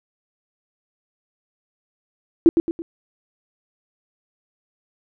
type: tone with echo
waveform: sine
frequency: 333.5 Hz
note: E4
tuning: 20 cents sharp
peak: -6 dBFS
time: 2.46-2.49 s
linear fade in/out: 0 ms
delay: 110 ms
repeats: 3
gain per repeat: -7 dB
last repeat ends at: 2.82 s
effects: none